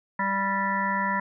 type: harmonic tone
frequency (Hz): 196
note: G3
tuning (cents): 0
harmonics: 1 / 3 / 5 / 7 / 9 / 10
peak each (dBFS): -31 / -37 / -26 / -35 / -30 / -34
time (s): 0.19-1.2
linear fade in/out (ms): 5
effects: none